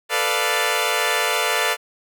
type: chord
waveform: 10% pulse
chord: B half-diminished seventh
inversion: third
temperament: equal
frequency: 440 / 493.9 / 587.3 / 698.5 Hz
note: A4 / B4 / D5 / F5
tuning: 0 / 0 / 0 / 0 cents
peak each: -16 dBFS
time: 0.09-1.77 s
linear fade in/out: 50 ms
effects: none